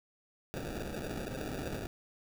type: noise with sample-and-hold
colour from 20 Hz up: violet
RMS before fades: -39 dBFS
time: 0.54-1.87 s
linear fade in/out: 0 ms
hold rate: 1050 Hz
effects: none